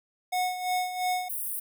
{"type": "tone with tremolo", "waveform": "square", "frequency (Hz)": 731, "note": "F#5", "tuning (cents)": -21, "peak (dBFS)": -25, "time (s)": [0.32, 1.29], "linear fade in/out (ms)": 10, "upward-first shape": "sine", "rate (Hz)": 2.9, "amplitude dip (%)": 65}
{"type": "high-pass noise", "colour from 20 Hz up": "white", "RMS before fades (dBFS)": -33, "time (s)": [1.29, 1.6], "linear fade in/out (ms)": 10, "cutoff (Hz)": 8800, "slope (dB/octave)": 96}
{"effects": []}